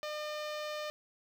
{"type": "tone with low-pass filter", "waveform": "sawtooth", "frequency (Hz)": 604, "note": "D5", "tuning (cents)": 48, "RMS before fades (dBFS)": -39, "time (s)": [0.03, 0.9], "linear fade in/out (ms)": 0, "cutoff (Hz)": 4900, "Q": 1.3, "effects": ["10-bit"]}